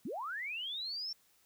sine linear sweep, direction up, 173.9 to 5490 Hz, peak -37 dBFS, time 0.05-1.13 s, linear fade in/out 5 ms, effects white hiss -69 dBFS RMS until 1.45 s

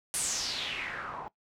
white noise with low-pass filter sweep, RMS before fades -35 dBFS, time 0.14-1.28 s, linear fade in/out 0 ms, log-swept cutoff 9900 to 830 Hz, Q 4.1, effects noise-tail reverb RT60 0.1 s tail -19 dB re dry

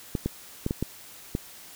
clicks, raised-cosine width 3 ms, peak -13 dBFS, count 6, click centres 0.152 / 0.26 / 0.664 / 0.709 / 0.826 / 1.351 s, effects white hiss -47 dBFS RMS until 1.75 s

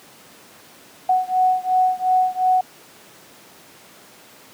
sine beating tone pair, 740 / 742.8 Hz, F#5 / F#5, 0 / +7 cents, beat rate 2.8 Hz, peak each -18 / -19 dBFS, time 1.09-2.61 s, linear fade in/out 5 ms, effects pink hiss -46 dBFS RMS until 4.53 s + high-pass 200 Hz 12 dB/octave

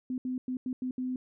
sine tone bursts at uneven times, 254.5 Hz, C4, 48 cents flat, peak -30 dBFS, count 6, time 0.1-0.18 / 0.25-0.38 / 0.48-0.57 / 0.66-0.73 / 0.82-0.91 / 0.98-1.16 s, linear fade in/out 2 ms, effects none

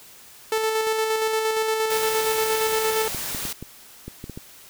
sawtooth tone with tremolo, 440 Hz, A4, in tune, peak -16 dBFS, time 0.52-3.08 s, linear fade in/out 2 ms, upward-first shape square, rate 8.6 Hz, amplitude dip 30%
white noise, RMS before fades -30 dBFS, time 1.9-3.53 s, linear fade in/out 5 ms
clicks, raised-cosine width 3 ms, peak -21 dBFS, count 8, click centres 3.147 / 3.348 / 3.453 / 3.626 / 4.08 / 4.241 / 4.297 / 4.375 s
effects white hiss -47 dBFS RMS until 4.69 s

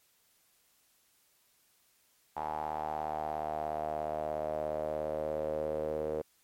sawtooth tone with band-pass filter sweep, 77 Hz, D#2, 17 cents flat, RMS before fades -35 dBFS, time 2.36-6.22 s, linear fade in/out 10 ms, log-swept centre 850 to 490 Hz, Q 7, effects white hiss -69 dBFS RMS until 6.43 s + MP3 64 kbps

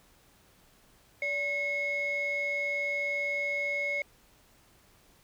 sine tone pair together, 576.9 / 2178 Hz, D5 / C#7, -31 / -31 cents, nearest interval octave + major seventh, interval 2300 cents, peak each -34 / -28 dBFS, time 1.22-4.02 s, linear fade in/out 2 ms, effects tanh soft clip ceiling -24 dBFS + pink hiss -62 dBFS RMS until 5.23 s

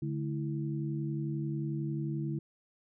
sine tone cluster, 144.9 / 216.1 / 328.9 Hz, D3 / A3 / E4, -23 / -31 / -4 cents, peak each -33 / -40 / -38 dBFS, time 0.02-2.39 s, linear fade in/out 5 ms, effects none

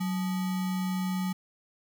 sine tone with sample-and-hold, 185.4 Hz, F#3, 4 cents sharp, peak -27 dBFS, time 0-1.33 s, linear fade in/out 10 ms, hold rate 1050 Hz, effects none

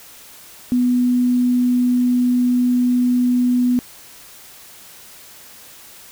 sine tone, 247.1 Hz, B3, 1 cent sharp, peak -13 dBFS, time 0.72-3.79 s, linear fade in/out 0 ms, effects white hiss -42 dBFS RMS until 6.11 s

